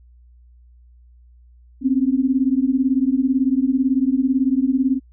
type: beating tone pair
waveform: sine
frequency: 254.9 / 272.9 Hz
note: C4 / C#4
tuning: -45 / -27 cents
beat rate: 18 Hz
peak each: -18 dBFS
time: 1.81-5 s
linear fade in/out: 50 ms
effects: added 60 Hz sine -46 dBFS peak until 5.12 s